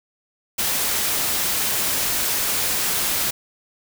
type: noise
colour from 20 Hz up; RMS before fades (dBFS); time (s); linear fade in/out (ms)
white; -22; 0.58-3.31; 10
effects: none